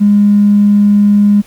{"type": "tone with tanh clipping", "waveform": "triangle", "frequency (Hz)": 205, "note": "G#3", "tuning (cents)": -22, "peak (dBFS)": -4, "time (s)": [0, 1.42], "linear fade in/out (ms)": 20, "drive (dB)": 2, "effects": ["pink hiss -42 dBFS RMS until 1.46 s"]}